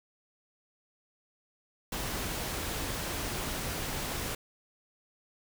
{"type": "noise", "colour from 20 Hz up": "pink", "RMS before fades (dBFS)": -35, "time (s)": [1.92, 4.35], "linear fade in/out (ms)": 5, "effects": []}